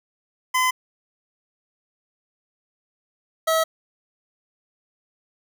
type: tone pair in turn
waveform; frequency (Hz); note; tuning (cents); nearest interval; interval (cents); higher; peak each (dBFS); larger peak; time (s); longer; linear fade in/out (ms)
25% pulse; 1020 / 645.3; C6 / E5; -44 / -37; minor sixth; 793; first; -14; neither; 0.54-0.71 / 3.47-3.64; neither; 10
effects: none